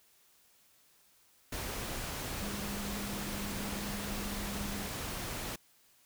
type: tone in noise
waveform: sine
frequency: 202.4 Hz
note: G#3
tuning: 44 cents flat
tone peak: -40 dBFS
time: 2.41-4.87 s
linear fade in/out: 5 ms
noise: pink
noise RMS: -39 dBFS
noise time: 1.52-5.56 s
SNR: -4 dB
effects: white hiss -66 dBFS RMS until 6.05 s